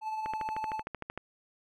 triangle tone with tremolo, 871 Hz, A5, 18 cents flat, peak -29 dBFS, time 0.01-0.83 s, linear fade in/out 50 ms, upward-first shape sine, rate 18 Hz, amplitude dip 40%
click train, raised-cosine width 0.5 ms, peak -22 dBFS, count 13, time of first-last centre 0.26-1.176 s, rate 13.1 Hz
effects none

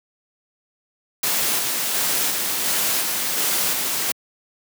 white noise with tremolo, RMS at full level -21 dBFS, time 1.23-4.12 s, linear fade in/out 5 ms, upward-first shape square, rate 1.4 Hz, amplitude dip 25%, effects high-pass 150 Hz 12 dB/octave

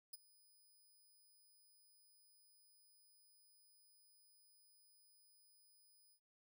5% pulse tone with ADSR envelope, 5000 Hz, D#8, 8 cents sharp, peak -39 dBFS, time 0.13-6.2 s, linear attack 7 ms, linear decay 23 ms, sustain -23 dB, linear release 77 ms, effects none

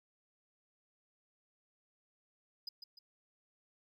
triangle tone with echo, 4978 Hz, D#8, in tune, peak -38 dBFS, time 2.67-2.69 s, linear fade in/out 5 ms, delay 150 ms, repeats 2, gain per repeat -7 dB, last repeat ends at 2.99 s, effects none

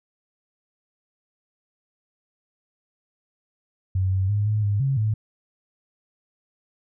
sine tone with pitch steps, 94.1 / 95.1 / 103.3 / 106.6 / 102.1 / 136 / 108.1 Hz, F#2 / F#2 / G#2 / G#2 / G#2 / C#3 / A2, +30 / +48 / -9 / +46 / -29 / -33 / -30 cents, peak -19 dBFS, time 3.95-5.14 s, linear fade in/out 5 ms, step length 170 ms, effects none

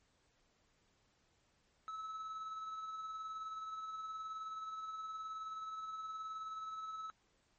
triangle tone with tremolo, 1300 Hz, E6, 24 cents flat, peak -39 dBFS, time 1.88-7.1 s, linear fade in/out 0 ms, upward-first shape sine, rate 19 Hz, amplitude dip 35%, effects pink hiss -75 dBFS RMS until 7.58 s + MP3 32 kbps

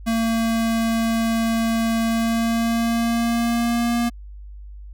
square tone with pitch glide, 227.3 to 236.5 Hz, A#3 to A#3, -43 to +25 cents, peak -19 dBFS, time 0.06-4.1 s, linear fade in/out 20 ms, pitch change +68 cents, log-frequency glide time 2.04-3.99 s, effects added 50 Hz sine -35 dBFS peak until 4.93 s

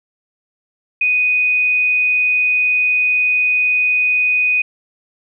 sine tone, 2489 Hz, D#7, in tune, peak -12 dBFS, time 1.01-4.62 s, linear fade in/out 5 ms, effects none

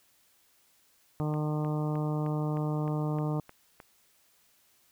harmonic tone, 151.6 Hz, D#3, 45 cents flat, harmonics 1 / 2 / 3 / 4 / 5 / 6 / 7 / 8, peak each -29 / -35 / -39 / -41 / -43 / -45 / -46 / -47 dBFS, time 1.2-3.4 s, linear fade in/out 0 ms
click train, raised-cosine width 0.5 ms, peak -31 dBFS, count 9, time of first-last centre 1.34-3.802 s, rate 3.25 Hz
effects white hiss -66 dBFS RMS until 4.91 s

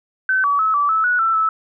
sine tone with pitch steps, 1529 / 1141 / 1295 / 1156 / 1306 / 1467 / 1335 / 1307 Hz, G6 / C#6 / E6 / D6 / E6 / F#6 / E6 / E6, -44 / +50 / -31 / -28 / -17 / -15 / +22 / -15 cents, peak -14 dBFS, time 0.29-1.49 s, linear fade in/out 2 ms, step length 150 ms, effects none

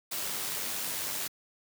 white noise with amplitude modulation, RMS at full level -33 dBFS, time 0.11-1.28 s, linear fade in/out 10 ms, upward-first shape sine, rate 98.1 Hz, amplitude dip 30%, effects high-pass 100 Hz 12 dB/octave

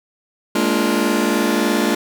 sawtooth chord, Bb dominant seventh, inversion third, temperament just, 209.8 / 233.1 / 291.4 / 349.6 Hz, Ab3 / Bb3 / D4 / F4, +18 / 0 / -13 / +2 cents, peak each -17 dBFS, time 0.55-1.95 s, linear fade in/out 5 ms, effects none

